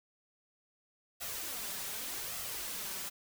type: noise with flanger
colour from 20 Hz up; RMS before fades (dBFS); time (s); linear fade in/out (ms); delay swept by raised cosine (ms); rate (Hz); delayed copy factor
white; -40; 1.2-3.1; 20; 1.5 to 5.3; 0.85; +0.55
effects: none